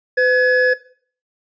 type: tone pair together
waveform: triangle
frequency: 504.9 / 1697 Hz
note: B4 / G#6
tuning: +38 / +37 cents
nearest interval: octave + major sixth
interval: 2099 cents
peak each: -13 dBFS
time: 0.17-0.74 s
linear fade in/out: 10 ms
effects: noise-tail reverb RT60 0.5 s tail -18 dB re dry + resampled to 16000 Hz